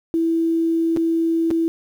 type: tone with dropouts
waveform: sine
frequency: 329.6 Hz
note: E4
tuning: in tune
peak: -16 dBFS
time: 0.14-1.68 s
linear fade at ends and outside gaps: 0 ms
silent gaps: 0.964-0.971 / 1.505-1.511 s
effects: 8-bit